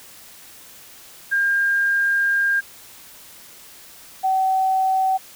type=tone pair in turn; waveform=sine; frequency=1606 / 760.8 Hz; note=G6 / F#5; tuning=+41 / +48 cents; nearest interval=octave + minor second; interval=1293 cents; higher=first; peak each=-16 dBFS; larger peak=neither; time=1.31-2.61 / 4.23-5.18 s; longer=first; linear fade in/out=20 ms; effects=white hiss -44 dBFS RMS until 5.35 s